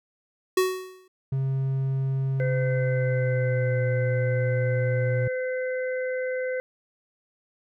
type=tone with exponential decay; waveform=square; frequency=372.2 Hz; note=F#4; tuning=10 cents sharp; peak=-17 dBFS; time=0.57-1.08 s; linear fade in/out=5 ms; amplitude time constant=110 ms
type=tone with pitch glide; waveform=triangle; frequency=134.2 to 121.65 Hz; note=C3 to B2; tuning=+44 to -26 cents; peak=-21 dBFS; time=1.32-5.28 s; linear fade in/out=5 ms; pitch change=-170 cents; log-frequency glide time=2.46-3.83 s
type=harmonic tone; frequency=511 Hz; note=C5; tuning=41 cents flat; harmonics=1 / 3 / 4; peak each=-26 / -36 / -38 dBFS; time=2.4-6.6 s; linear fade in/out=0 ms
effects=none